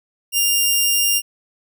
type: tone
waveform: 10% pulse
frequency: 2799 Hz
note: F7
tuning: 3 cents sharp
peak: -6 dBFS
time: 0.32-1.22 s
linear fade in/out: 50 ms
effects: none